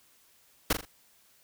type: noise with echo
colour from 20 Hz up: pink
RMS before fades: -24 dBFS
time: 0.7-0.73 s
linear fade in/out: 5 ms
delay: 41 ms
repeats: 3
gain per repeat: -8 dB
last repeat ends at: 0.853 s
effects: white hiss -63 dBFS RMS until 1.43 s